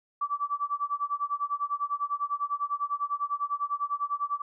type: tone with tremolo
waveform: sine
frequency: 1157 Hz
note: D6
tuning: 26 cents flat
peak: -24 dBFS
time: 0.21-4.42 s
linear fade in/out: 5 ms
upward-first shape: sine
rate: 10 Hz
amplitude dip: 95%
effects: none